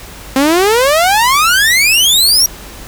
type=exponential sweep; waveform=sawtooth; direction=up; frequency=260 to 5800 Hz; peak=-4 dBFS; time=0.36-2.46 s; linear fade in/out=2 ms; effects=added 50 Hz sine -36 dBFS peak until 2.87 s + pink hiss -32 dBFS RMS until 2.87 s